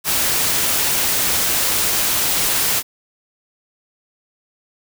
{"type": "noise", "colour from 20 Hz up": "white", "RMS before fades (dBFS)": -18, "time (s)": [0.04, 2.83], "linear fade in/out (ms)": 50, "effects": []}